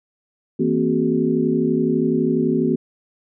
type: tone cluster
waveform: sine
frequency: 163.4 / 231.4 / 263.4 / 372.7 / 421.6 Hz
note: E3 / A#3 / C4 / F#4 / G#4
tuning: -15 / -13 / +12 / +13 / +26 cents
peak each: -25 / -21 / -21 / -21 / -28 dBFS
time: 0.59-2.76 s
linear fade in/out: 10 ms
effects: none